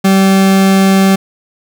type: tone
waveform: 40% pulse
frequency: 193 Hz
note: G3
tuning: 27 cents flat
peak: -5 dBFS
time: 0.04-1.16 s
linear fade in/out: 10 ms
effects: none